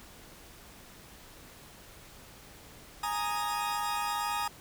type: chord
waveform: 40% pulse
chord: Ab suspended second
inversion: none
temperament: equal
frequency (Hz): 830.6 / 932.3 / 1244.5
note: Ab5 / Bb5 / Eb6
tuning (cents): 0 / 0 / 0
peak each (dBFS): -34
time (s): 3.03-4.48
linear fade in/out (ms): 5
effects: pink hiss -52 dBFS RMS until 4.6 s